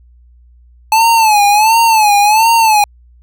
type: tone with vibrato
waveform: square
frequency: 866 Hz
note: A5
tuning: 28 cents flat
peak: -7 dBFS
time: 0.92-2.84 s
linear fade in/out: 2 ms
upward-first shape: sine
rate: 1.4 Hz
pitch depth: 110 cents each way
effects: added 60 Hz sine -41 dBFS peak until 3.22 s